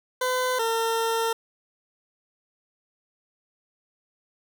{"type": "tone pair in turn", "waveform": "20% pulse", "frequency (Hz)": [507, 454.7], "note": ["B4", "A#4"], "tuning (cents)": [45, -43], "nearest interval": "major second", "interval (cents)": 188, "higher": "first", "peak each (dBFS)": -18, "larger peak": "neither", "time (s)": [[0.21, 0.59], [0.59, 1.33]], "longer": "second", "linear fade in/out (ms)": 5, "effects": []}